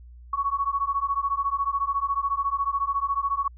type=beating tone pair; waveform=sine; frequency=1108.7 / 1122.7 Hz; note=C#6 / C#6; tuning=0 / +22 cents; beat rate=14 Hz; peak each=-26 dBFS; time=0.33-3.48 s; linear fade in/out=5 ms; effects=added 60 Hz sine -43 dBFS peak until 3.57 s